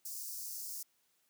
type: high-pass noise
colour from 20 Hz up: white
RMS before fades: -43 dBFS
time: 0.05-0.83 s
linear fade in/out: 5 ms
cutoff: 4900 Hz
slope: 48 dB/octave
effects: white hiss -75 dBFS RMS until 1.29 s + high-pass 100 Hz 12 dB/octave